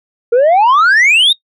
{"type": "exponential sweep", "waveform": "sine", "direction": "up", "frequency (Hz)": [455.4, 3804], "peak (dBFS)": -3, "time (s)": [0.32, 1.33], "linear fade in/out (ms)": 10, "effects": ["noise-tail reverb RT60 0.1 s tail -22 dB re dry", "tanh soft clip ceiling -5 dBFS"]}